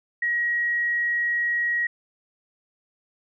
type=tone; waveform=sine; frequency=1900 Hz; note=A#6; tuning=33 cents sharp; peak=-21 dBFS; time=0.22-1.87 s; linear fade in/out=5 ms; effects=none